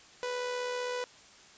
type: tone with amplitude modulation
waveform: sawtooth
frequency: 494.7 Hz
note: B4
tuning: 3 cents sharp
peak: -27 dBFS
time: 0.23-1.04 s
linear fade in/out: 0 ms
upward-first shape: sine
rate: 75.4 Hz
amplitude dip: 35%
effects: white hiss -55 dBFS RMS until 1.57 s + resampled to 16000 Hz